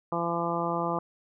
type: harmonic tone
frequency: 170 Hz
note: F3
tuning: 46 cents flat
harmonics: 1 / 2 / 3 / 4 / 5 / 6 / 7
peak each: -34 / -34 / -34 / -34 / -34 / -34 / -34 dBFS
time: 0.12-0.99 s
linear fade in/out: 2 ms
effects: none